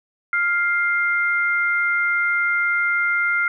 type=tone pair together; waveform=sine; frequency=1401.8 / 2102 Hz; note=F6 / C7; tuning=+6 / +7 cents; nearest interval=perfect fifth; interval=701 cents; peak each=-19 / -21 dBFS; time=0.33-3.48 s; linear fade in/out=2 ms; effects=none